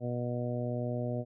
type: harmonic tone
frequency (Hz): 121.9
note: B2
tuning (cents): -22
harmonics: 1 / 2 / 3 / 4 / 5 / 6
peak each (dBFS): -34 / -37 / -42 / -40 / -38 / -48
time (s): 0-1.25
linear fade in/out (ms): 50
effects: none